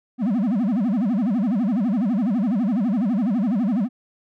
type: tone with vibrato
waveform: triangle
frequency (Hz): 220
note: A3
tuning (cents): 0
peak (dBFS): -16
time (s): 0.18-3.89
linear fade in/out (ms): 50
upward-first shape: sine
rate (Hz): 12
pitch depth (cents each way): 290
effects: none